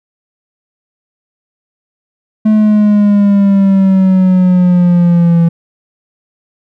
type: exponential sweep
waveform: triangle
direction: down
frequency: 216.4 to 167.2 Hz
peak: -3 dBFS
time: 2.45-5.49 s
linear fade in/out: 10 ms
effects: none